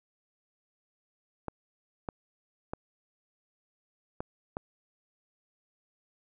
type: clicks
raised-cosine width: 1 ms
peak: -20 dBFS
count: 5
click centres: 1.483 / 2.088 / 2.735 / 4.205 / 4.569 s
effects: none